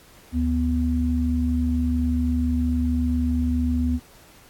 sine tone pair together, 74.17 / 246.9 Hz, D2 / B3, +18 / 0 cents, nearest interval octave + major sixth, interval 2082 cents, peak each -22 dBFS, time 0.32-4 s, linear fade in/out 50 ms, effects pink hiss -51 dBFS RMS until 4.49 s + AAC 64 kbps

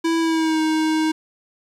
square tone with pitch glide, 329.6 to 314.5 Hz, E4 to D#4, 0 to +19 cents, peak -18 dBFS, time 0.04-1.12 s, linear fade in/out 10 ms, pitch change -81 cents, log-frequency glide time 0.19-0.6 s, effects low-pass 8000 Hz 12 dB/octave + 8-bit

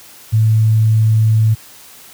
sine tone, 110 Hz, A2, in tune, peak -8 dBFS, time 0.32-1.55 s, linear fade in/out 20 ms, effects white hiss -40 dBFS RMS until 2.13 s + high-pass 60 Hz 12 dB/octave

